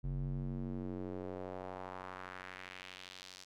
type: tone with band-pass filter sweep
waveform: square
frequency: 46.25 Hz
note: F#1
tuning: in tune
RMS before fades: -43 dBFS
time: 0.03-3.45 s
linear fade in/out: 20 ms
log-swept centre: 110 to 5300 Hz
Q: 1.6
effects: none